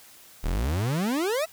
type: exponential sweep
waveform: 40% pulse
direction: up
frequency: 34.77 to 676 Hz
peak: -23 dBFS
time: 0.43-1.46 s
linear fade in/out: 20 ms
effects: white hiss -51 dBFS RMS until 1.52 s